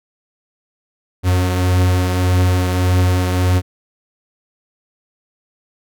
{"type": "beating tone pair", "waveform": "45% pulse", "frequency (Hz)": [90.8, 92.5], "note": ["F#2", "F#2"], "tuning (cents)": [-32, 0], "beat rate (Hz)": 1.7, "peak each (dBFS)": [-13, -22], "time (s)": [1.23, 3.62], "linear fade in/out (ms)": 50, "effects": []}